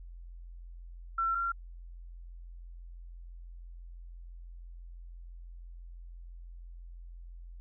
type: tone pair in turn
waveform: sine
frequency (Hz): 1351 / 1373.8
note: E6 / F6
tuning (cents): +42 / -29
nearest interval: unison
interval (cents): 29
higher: second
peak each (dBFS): -27 / -29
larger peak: first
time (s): 1.18-1.35 / 1.35-1.52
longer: neither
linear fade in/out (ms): 5
effects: added 43 Hz sine -44 dBFS peak until 7.6 s